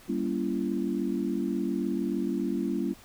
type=chord; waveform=sine; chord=G diminished seventh; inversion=none; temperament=just; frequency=196 / 235.2 / 282.2 / 338.7 Hz; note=G3 / Bb3 / Db4 / Fb4; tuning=0 / +16 / +31 / +47 cents; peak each=-32 dBFS; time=0.08-2.94 s; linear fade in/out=20 ms; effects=pink hiss -53 dBFS RMS until 3.04 s